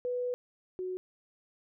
sine tone pair in turn, 493.9 / 368.7 Hz, B4 / F#4, 0 / -6 cents, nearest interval perfect fourth, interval 506 cents, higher first, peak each -30 / -33 dBFS, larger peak first, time 0.05-0.34 / 0.79-0.97 s, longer first, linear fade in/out 0 ms, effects none

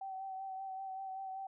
sine tone with vibrato, 767 Hz, G5, 38 cents flat, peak -40 dBFS, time 0.01-1.47 s, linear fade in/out 5 ms, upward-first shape sine, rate 5.2 Hz, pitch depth 24 cents each way, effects none

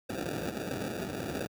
blue noise with sample-and-hold, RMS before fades -35 dBFS, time 0.09-1.47 s, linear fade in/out 10 ms, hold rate 1050 Hz, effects high-pass 100 Hz 12 dB/octave

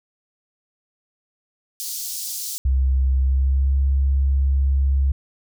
pink high-pass noise, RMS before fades -29 dBFS, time 1.8-2.58 s, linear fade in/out 0 ms, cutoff 4800 Hz, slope 24 dB/octave
sine tone with pitch glide, 65.9 to 68.07 Hz, C2 to C#2, +13 to -31 cents, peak -15 dBFS, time 2.65-5.12 s, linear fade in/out 5 ms, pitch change +56 cents, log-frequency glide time 3.21-3.75 s
effects none

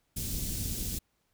pink band-stop noise, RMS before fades -34 dBFS, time 0.16-0.99 s, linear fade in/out 10 ms, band 200 to 5600 Hz, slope 12 dB/octave, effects pink hiss -75 dBFS RMS until 1.33 s

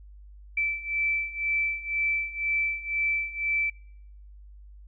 sine beating tone pair, 2323 / 2325 Hz, D7 / D7, -20 / -18 cents, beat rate 2 Hz, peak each -30 / -27 dBFS, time 0.57-3.7 s, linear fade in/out 5 ms, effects noise-tail reverb RT60 0.7 s tail -25 dB re dry + added 50 Hz sine -45 dBFS peak until 4.87 s

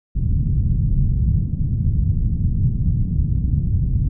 white low-pass noise, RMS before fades -18 dBFS, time 0.15-4.09 s, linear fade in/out 10 ms, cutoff 140 Hz, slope 24 dB/octave, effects none

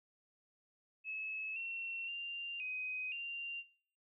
sine tone with pitch steps, 2588 / 2718 / 2785 / 2513 / 2777 Hz, E7 / F7 / F7 / D#7 / F7, -32 / -48 / -5 / +17 / -10 cents, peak -39 dBFS, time 1.04-3.64 s, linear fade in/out 50 ms, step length 520 ms, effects noise-tail reverb RT60 0.5 s tail -20 dB re dry

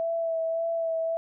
sine tone with vibrato, 659.3 Hz, E5, in tune, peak -25 dBFS, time 0-1.17 s, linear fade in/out 0 ms, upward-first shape sine, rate 1.8 Hz, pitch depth 20 cents each way, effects none

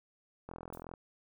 click train, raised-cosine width 1 ms, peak -30 dBFS, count 20, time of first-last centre 0.49-0.938 s, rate 42.4 Hz
violet noise with exponential decay, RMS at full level -46 dBFS, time 0.73-0.83 s, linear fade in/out 5 ms, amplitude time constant 20 ms
effects none

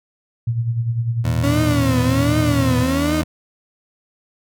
sine tone with tremolo, 116.54 Hz, A#2, in tune, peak -15 dBFS, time 0.47-2.84 s, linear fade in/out 5 ms, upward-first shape sine, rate 10 Hz, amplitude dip 60%
20% pulse tone, 80.9 Hz, E2, 32 cents flat, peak -16 dBFS, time 1.24-3.24 s, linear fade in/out 10 ms
35% pulse tone with vibrato, 277.2 Hz, C#4, in tune, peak -16 dBFS, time 1.43-3.22 s, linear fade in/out 10 ms, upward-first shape triangle, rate 1.3 Hz, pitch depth 200 cents each way
effects none

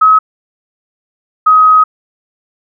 sine tone pair in turn, 1278 / 1262.6 Hz, D#6 / D#6, +46 / +25 cents, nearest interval unison, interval 21 cents, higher first, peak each -3 dBFS, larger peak neither, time 0.01-0.19 / 1.46-1.84 s, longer second, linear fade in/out 10 ms, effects none

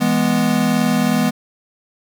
square chord, E major, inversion none, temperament equal, 164.81 / 207.7 / 246.9 Hz, E3 / G#3 / B3, 0 / 0 / 0 cents, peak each -22 / -19 / -18 dBFS, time 0-1.31 s, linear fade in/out 20 ms, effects none

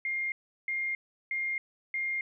sine tone bursts, 2120 Hz, C7, 22 cents sharp, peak -29 dBFS, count 4, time 0.05-2.21 s, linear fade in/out 2 ms, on 270 ms, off 360 ms, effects none

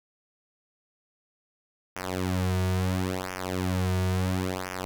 sawtooth tone with flanger, 92.5 Hz, F#2, in tune, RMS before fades -28 dBFS, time 1.96-4.85 s, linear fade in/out 0 ms, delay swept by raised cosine 0.24 to 3.84 ms, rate 0.73 Hz, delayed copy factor -1, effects none

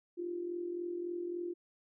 sine tone with amplitude modulation, 349.2 Hz, F4, in tune, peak -33 dBFS, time 0.17-1.54 s, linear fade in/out 20 ms, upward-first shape sine, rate 43.6 Hz, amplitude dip 60%, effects none

